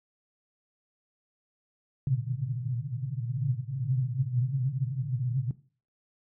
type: band-pass noise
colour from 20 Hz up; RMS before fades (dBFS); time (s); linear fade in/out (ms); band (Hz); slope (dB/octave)
pink; -30; 2.07-5.51; 2; 120 to 140; 96
effects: noise-tail reverb RT60 0.4 s tail -17 dB re dry

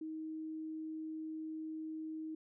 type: tone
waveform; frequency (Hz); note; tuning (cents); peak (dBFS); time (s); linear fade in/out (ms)
sine; 315.4; D#4; +24; -40; 0.01-2.35; 5
effects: none

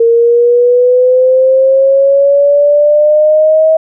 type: exponential sweep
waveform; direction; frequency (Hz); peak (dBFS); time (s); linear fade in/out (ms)
sine; up; 460 to 640; -4; 0-3.77; 5
effects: none

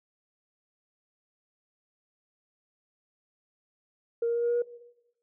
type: tone with pitch steps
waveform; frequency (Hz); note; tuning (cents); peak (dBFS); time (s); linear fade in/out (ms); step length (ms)
sine; 466.2 / 468.9 / 471.6 / 474.3 / 477.1 / 479.9; A#4 / A#4 / A#4 / A#4 / A#4 / B4; 0 / +10 / +20 / +30 / +40 / -50; -23; 4.22-4.622; 5; 67
effects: noise-tail reverb RT60 0.9 s tail -17 dB re dry + tanh soft clip ceiling -20 dBFS

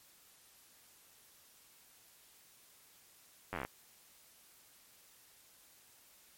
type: slowing click train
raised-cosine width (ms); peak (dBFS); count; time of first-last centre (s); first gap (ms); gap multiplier
0.5; -23; 10; 3.53-3.65; 10; 1.07
effects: white hiss -63 dBFS RMS until 6.37 s + MP3 64 kbps

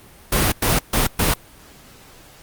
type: noise bursts at uneven times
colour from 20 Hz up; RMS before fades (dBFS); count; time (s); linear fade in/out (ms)
pink; -17; 4; 0.32-0.52 / 0.62-0.79 / 0.93-1.07 / 1.19-1.34; 5
effects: pink hiss -46 dBFS RMS until 2.42 s + Opus 32 kbps

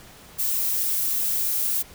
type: noise with high-pass filter sweep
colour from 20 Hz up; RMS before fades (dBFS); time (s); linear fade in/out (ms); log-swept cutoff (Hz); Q
violet; -24; 0.38-1.83; 20; 290 to 480; 7.3
effects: pink hiss -47 dBFS RMS until 1.94 s

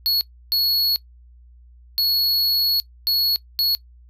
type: tone bursts at uneven times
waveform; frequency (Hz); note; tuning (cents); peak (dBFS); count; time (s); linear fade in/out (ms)
square; 4357; C#8; -31; -17; 5; 0.06-0.21 / 0.52-0.96 / 1.98-2.8 / 3.07-3.36 / 3.59-3.75; 0
effects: noise-tail reverb RT60 0.1 s tail -21 dB re dry + added 60 Hz sine -45 dBFS peak until 4.09 s

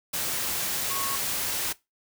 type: tone in noise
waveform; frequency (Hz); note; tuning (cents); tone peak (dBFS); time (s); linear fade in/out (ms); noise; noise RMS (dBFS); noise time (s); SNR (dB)
sine; 1100; C#6; -14; -33; 0.9-1.16; 10; white; -29; 0.13-1.73; -7
effects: noise-tail reverb RT60 0.2 s tail -19 dB re dry

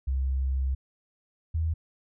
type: tone pair in turn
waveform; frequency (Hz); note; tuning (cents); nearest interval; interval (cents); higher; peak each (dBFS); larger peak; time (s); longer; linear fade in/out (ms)
sine; 66.2 / 80.54; C2 / E2; +21 / -40; minor third; 339; second; -24; neither; 0.07-0.75 / 1.54-1.74; first; 10
effects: none

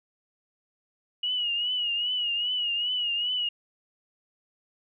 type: tone with vibrato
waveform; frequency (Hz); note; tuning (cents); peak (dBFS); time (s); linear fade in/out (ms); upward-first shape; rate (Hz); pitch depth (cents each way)
sine; 2900; F#7; -35; -25; 1.23-3.49; 5; triangle; 2.5; 76
effects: none

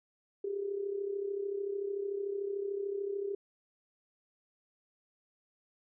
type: tone with amplitude modulation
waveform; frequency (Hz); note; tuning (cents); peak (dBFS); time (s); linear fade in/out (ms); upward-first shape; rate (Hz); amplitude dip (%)
sine; 399.4; G4; +32; -30; 0.44-3.35; 5; sine; 33.5; 65
effects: none

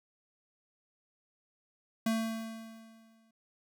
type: tone with exponential decay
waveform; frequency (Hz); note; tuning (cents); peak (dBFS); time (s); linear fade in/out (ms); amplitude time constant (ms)
square; 224.3; A3; +34; -27; 2.06-3.31; 5; 270
effects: none

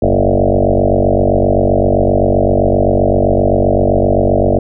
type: tone with frequency modulation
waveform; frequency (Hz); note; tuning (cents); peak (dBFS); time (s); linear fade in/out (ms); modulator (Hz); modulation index
sine; 340.8; F4; -42; -8; 0.02-4.59; 5; 47.7; 7
effects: none

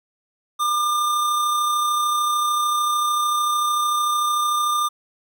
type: tone with amplitude modulation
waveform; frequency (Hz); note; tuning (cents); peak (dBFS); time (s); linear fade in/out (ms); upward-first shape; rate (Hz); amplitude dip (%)
square; 1200; D6; +37; -18; 0.59-4.89; 20; sine; 33.4; 25
effects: none

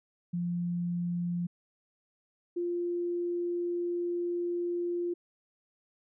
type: tone pair in turn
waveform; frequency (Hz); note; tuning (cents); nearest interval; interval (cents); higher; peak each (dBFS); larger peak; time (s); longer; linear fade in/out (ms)
sine; 174.3 / 348.6; F3 / F4; -3 / -3; octave; 1200; second; -29 / -29; neither; 0.33-1.47 / 2.56-5.14; second; 10
effects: none

